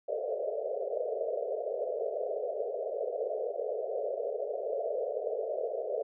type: band-pass noise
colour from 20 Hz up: pink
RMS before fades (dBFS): -34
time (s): 0.08-6.03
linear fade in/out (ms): 10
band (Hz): 420 to 670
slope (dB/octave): 96
effects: none